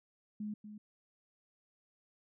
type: tone with echo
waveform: sine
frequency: 210.7 Hz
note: G#3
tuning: 25 cents sharp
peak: -37 dBFS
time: 0.4-0.54 s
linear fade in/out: 5 ms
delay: 240 ms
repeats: 1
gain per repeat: -9 dB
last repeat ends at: 0.78 s
effects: none

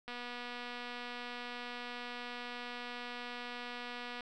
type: click train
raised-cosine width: 0.3 ms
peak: -28 dBFS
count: 1004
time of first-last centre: 0.08-4.208 s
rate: 243 Hz
effects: none

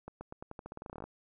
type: accelerating click train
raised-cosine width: 1 ms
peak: -29 dBFS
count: 18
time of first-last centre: 0.08-1.04 s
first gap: 130 ms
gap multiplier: 0.88
effects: none

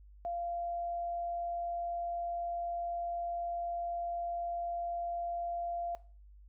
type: tone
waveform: sine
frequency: 691 Hz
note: F5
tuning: 19 cents flat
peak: -34 dBFS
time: 0.25-5.95 s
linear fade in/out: 0 ms
effects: noise-tail reverb RT60 0.4 s tail -18 dB re dry + added 50 Hz sine -53 dBFS peak until 6.48 s

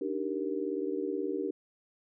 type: chord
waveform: sine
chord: Eb major seventh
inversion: third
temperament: just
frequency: 291.7 / 311.1 / 388.9 / 466.7 Hz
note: D4 / Eb4 / G4 / Bb4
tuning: -12 / 0 / -14 / +2 cents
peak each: -36 / -38 / -34 / -37 dBFS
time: 0.01-1.51 s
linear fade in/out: 5 ms
effects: none

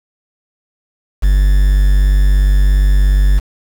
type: tone with quantisation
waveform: triangle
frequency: 48.57 Hz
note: G1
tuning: 15 cents flat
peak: -5 dBFS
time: 1.22-3.4 s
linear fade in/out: 20 ms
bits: 5
effects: none

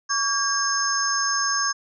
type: tone cluster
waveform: sine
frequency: 1126 / 1613 / 5260 / 6380 Hz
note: C#6 / G6 / E8 / G8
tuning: +27 / +49 / -5 / +30 cents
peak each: -26 dBFS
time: 0.09-1.73 s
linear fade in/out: 20 ms
effects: none

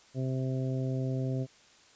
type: harmonic tone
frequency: 130.81 Hz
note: C3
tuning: in tune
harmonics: 1 / 2 / 3 / 4 / 5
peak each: -30 / -36 / -40 / -42 / -44 dBFS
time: 0.14-1.47 s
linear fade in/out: 50 ms
effects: white hiss -59 dBFS RMS until 1.95 s + resampled to 16000 Hz

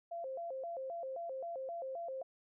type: tone with vibrato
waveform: sine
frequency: 600 Hz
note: D5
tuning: 37 cents sharp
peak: -39 dBFS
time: 0.11-2.23 s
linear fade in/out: 10 ms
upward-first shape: square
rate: 3.8 Hz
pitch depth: 220 cents each way
effects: none

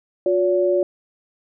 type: tone pair together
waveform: sine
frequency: 359.1 / 570 Hz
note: F4 / C#5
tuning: +48 / +48 cents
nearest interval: minor sixth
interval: 800 cents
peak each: -18 dBFS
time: 0.26-0.83 s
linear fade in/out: 2 ms
effects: none

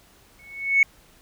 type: tone with exponential growth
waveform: sine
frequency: 2210 Hz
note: C#7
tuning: 6 cents flat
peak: -10 dBFS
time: 0.39-0.83 s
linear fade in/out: 2 ms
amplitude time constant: 94 ms
effects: tanh soft clip ceiling -7 dBFS + pink hiss -55 dBFS RMS until 1.21 s

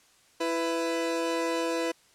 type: tone pair together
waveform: 30% pulse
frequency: 332.3 / 497.9 Hz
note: E4 / B4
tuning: +14 / +14 cents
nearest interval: perfect fifth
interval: 700 cents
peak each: -27 dBFS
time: 0.4-1.92 s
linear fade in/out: 10 ms
effects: white hiss -61 dBFS RMS until 2.14 s + low-pass 9000 Hz 12 dB/octave

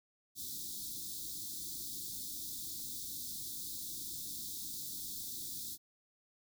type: band-stop noise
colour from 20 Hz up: white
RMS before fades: -43 dBFS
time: 0.35-5.78 s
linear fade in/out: 50 ms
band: 360 to 3500 Hz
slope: 96 dB/octave
effects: none

